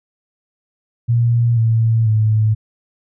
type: tone with pitch steps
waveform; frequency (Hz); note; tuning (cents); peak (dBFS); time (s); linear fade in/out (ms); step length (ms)
sine; 118.1 / 113.29 / 108.67; A#2 / A#2 / A2; +23 / -49 / -21; -11; 1.08-2.55; 20; 490
effects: none